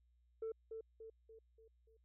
sine tone with echo, 446 Hz, A4, 23 cents sharp, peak -38 dBFS, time 0.42-0.52 s, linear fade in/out 5 ms, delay 290 ms, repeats 5, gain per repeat -6 dB, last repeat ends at 1.97 s, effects tanh soft clip ceiling -38 dBFS + added 60 Hz sine -70 dBFS peak until 2.04 s

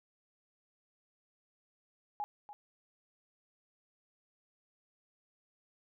sine tone with echo, 830.6 Hz, G#5, in tune, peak -34 dBFS, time 2.2-2.24 s, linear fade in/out 0 ms, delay 290 ms, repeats 1, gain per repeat -12 dB, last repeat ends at 2.53 s, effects none

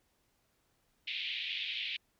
white band-pass noise, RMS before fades -38 dBFS, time 1.07-1.97 s, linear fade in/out 10 ms, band 2200 to 3700 Hz, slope 48 dB/octave, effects pink hiss -75 dBFS RMS until 2.19 s

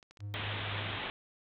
clicks, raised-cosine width 0.2 ms, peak -37 dBFS, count 4, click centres 0.028 / 0.11 / 0.172 / 0.205 s
triangle tone with tremolo, 102.3 Hz, G#2, 26 cents flat, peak -35 dBFS, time 0.19-0.99 s, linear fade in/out 50 ms, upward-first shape triangle, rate 3.8 Hz, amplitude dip 40%
white low-pass noise, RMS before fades -39 dBFS, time 0.34-1.1 s, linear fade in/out 0 ms, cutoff 3700 Hz, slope 96 dB/octave
effects none

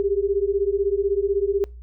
sine beating tone pair, 390 / 406 Hz, G4 / G#4, -9 / -39 cents, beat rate 16 Hz, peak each -22 dBFS, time 0-1.64 s, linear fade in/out 0 ms, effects noise-tail reverb RT60 0.3 s tail -26 dB re dry + added 60 Hz sine -37 dBFS peak until 1.82 s

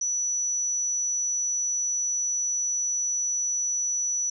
sine tone, 5920 Hz, F#8, in tune, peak -24 dBFS, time 0.01-4.3 s, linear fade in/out 5 ms, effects none

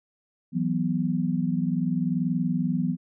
sine chord, E suspended second, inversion none, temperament just, 164.81 / 185.42 / 247.2 Hz, E3 / F#3 / B3, 0 / +4 / +2 cents, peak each -27 dBFS, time 0.52-2.97 s, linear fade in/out 50 ms, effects none

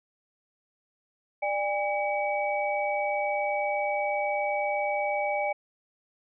sine tone cluster, 594 / 811 / 2277 Hz, D5 / G#5 / C#7, +20 / -41 / +46 cents, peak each -29 / -29 / -32 dBFS, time 1.42-5.53 s, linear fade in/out 10 ms, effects none

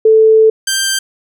sine / 10% pulse tone pair in turn, 440 / 1573.9 Hz, A4 / G6, 0 / +7 cents, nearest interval octave + minor seventh, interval 2207 cents, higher second, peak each -4 dBFS, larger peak neither, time 0.05-0.5 / 0.67-0.99 s, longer first, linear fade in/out 5 ms, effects none

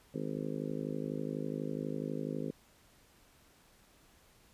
harmonic tone, 52.1 Hz, G#1, 6 cents sharp, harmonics 3 / 4 / 5 / 6 / 7 / 8 / 9 / 10, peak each -41 / -43 / -40 / -44 / -46 / -44 / -45 / -47 dBFS, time 0.14-2.51 s, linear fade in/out 5 ms, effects pink hiss -64 dBFS RMS until 4.53 s + resampled to 32000 Hz

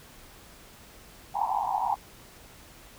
white band-pass noise, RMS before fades -28 dBFS, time 1.34-1.96 s, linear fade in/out 20 ms, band 740 to 980 Hz, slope 96 dB/octave, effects pink hiss -51 dBFS RMS until 2.98 s

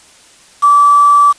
sine tone with quantisation, 1157 Hz, D6, 26 cents flat, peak -4 dBFS, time 0.62-1.33 s, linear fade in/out 20 ms, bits 4, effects white hiss -43 dBFS RMS until 1.38 s + resampled to 22050 Hz

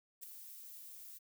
violet noise with ADSR envelope, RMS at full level -45 dBFS, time 0.21-1.19 s, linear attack 25 ms, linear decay 7 ms, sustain -7 dB, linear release 20 ms, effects none

